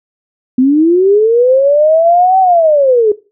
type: linear two-way sweep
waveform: sine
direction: up then down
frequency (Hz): 248.4 to 768 to 408.5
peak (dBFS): -5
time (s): 0.58-3.12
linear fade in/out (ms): 5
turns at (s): 2.39
effects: noise-tail reverb RT60 0.3 s tail -18 dB re dry